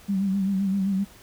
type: tone with vibrato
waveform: sine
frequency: 194.5 Hz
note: G3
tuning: 13 cents flat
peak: -21 dBFS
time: 0.08-1.05 s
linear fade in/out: 20 ms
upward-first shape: sine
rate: 7.7 Hz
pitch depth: 54 cents each way
effects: pink hiss -50 dBFS RMS until 1.22 s